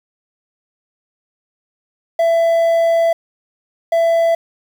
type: tone bursts at uneven times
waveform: triangle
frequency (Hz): 667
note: E5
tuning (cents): +20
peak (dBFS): -9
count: 2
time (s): 2.19-3.13 / 3.92-4.35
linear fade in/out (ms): 5
effects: 7-bit